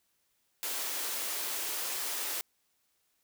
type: high-pass noise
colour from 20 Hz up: white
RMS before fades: -35 dBFS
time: 0.63-2.41 s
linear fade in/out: 0 ms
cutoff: 300 Hz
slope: 24 dB/octave
effects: white hiss -75 dBFS RMS until 3.23 s